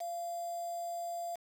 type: tone with quantisation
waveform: sine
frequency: 690 Hz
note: F5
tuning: 21 cents flat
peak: -36 dBFS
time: 0-1.36 s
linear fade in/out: 10 ms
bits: 8
effects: none